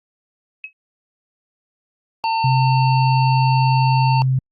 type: tone with exponential decay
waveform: sine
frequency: 2564 Hz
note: E7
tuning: 49 cents flat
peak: -24 dBFS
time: 0.64-0.73 s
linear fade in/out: 1 ms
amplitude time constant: 19 ms
type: harmonic tone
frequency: 900 Hz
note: A5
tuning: 39 cents sharp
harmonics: 1 / 3 / 5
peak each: -17 / -27 / -31 dBFS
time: 2.24-4.22 s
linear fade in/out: 0 ms
type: tone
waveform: sine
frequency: 130.81 Hz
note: C3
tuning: in tune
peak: -14 dBFS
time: 2.44-4.39 s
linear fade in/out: 5 ms
effects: Opus 48 kbps